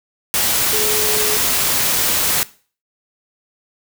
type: tone in noise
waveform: sine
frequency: 425.9 Hz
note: G#4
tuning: 44 cents sharp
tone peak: -22 dBFS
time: 0.73-1.37 s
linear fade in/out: 0 ms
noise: white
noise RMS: -17 dBFS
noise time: 0.34-2.43 s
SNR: -8 dB
effects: noise-tail reverb RT60 0.4 s tail -19 dB re dry

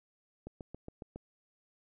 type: click train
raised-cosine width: 2 ms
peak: -30 dBFS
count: 6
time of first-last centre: 0.47-1.16 s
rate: 7.25 Hz
effects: none

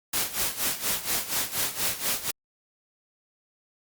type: noise with tremolo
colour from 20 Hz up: white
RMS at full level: -25 dBFS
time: 0.13-2.31 s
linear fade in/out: 5 ms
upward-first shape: sine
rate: 4.2 Hz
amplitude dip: 80%
effects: Opus 48 kbps

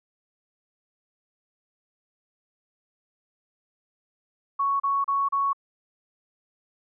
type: tone bursts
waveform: sine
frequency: 1111 Hz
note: C#6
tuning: 4 cents sharp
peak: -21 dBFS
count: 4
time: 4.59-5.532 s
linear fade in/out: 10 ms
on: 210 ms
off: 34 ms
effects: none

